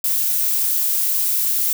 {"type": "noise", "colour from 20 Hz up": "violet", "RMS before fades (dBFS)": -19, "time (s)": [0.04, 1.73], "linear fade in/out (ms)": 2, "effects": []}